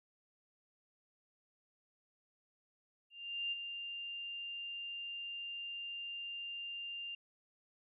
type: tone with ADSR envelope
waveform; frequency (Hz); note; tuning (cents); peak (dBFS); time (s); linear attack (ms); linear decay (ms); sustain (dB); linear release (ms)
sine; 2794; F7; 0; -34; 3.1-7.15; 420; 22; -7; 4
effects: none